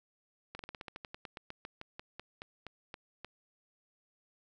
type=slowing click train; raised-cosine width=0.3 ms; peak=-27 dBFS; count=21; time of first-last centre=0.55-3.247 s; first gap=42 ms; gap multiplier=1.11; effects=none

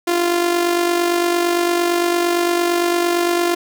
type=tone with amplitude modulation; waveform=sawtooth; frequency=346.9 Hz; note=F4; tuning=12 cents flat; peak=-9 dBFS; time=0.07-3.55 s; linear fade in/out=10 ms; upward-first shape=sine; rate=48.8 Hz; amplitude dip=50%; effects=none

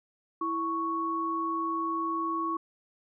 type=tone pair together; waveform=sine; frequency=329.6 / 1109.8 Hz; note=E4 / C#6; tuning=0 / +2 cents; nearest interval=octave + major sixth; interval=2102 cents; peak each=-33 / -29 dBFS; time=0.41-2.57 s; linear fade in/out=5 ms; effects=none

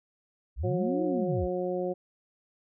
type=linear two-way sweep; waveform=sine; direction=up then down; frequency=46.38 to 329.6 to 46.38 Hz; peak=-28 dBFS; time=0.56-1.48 s; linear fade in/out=50 ms; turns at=1.03 s
type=harmonic tone; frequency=181 Hz; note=F#3; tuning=38 cents flat; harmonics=1 / 2 / 3 / 4; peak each=-36 / -31 / -32 / -39 dBFS; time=0.63-1.94 s; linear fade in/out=20 ms
effects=none

